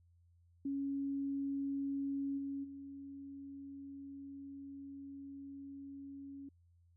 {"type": "tone with level steps", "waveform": "sine", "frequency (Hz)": 277.2, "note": "C#4", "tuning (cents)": 0, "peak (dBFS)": [-35, -38, -46], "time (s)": [0.65, 6.49], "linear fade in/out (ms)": 5, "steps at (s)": [2.37, 2.63], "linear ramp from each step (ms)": 20, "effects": ["added 86 Hz sine -65 dBFS peak until 6.96 s"]}